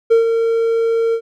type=tone with ADSR envelope; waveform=triangle; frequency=457.1 Hz; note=A#4; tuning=34 cents flat; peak=-4 dBFS; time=0.1-1.21 s; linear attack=19 ms; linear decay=120 ms; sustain=-7 dB; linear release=73 ms; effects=tanh soft clip ceiling 0 dBFS